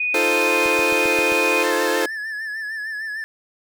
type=tone; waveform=sine; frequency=2478 Hz; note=D#7; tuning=8 cents flat; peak=-19 dBFS; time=0-1.63 s; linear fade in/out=5 ms
type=chord; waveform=sawtooth; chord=F dominant seventh; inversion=third; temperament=equal; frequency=311.1 / 349.2 / 440 / 523.3 Hz; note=Eb4 / F4 / A4 / C5; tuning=0 / 0 / 0 / 0 cents; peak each=-23 / -21 / -19 / -19 dBFS; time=0.14-2.06 s; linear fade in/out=5 ms
type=click train; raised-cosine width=2 ms; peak=-21 dBFS; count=6; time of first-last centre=0.66-1.321 s; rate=7.56 Hz
type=tone with vibrato; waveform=triangle; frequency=1739 Hz; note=A6; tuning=21 cents flat; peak=-24 dBFS; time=1.64-3.24 s; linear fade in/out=0 ms; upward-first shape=sine; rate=6.6 Hz; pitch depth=62 cents each way
effects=none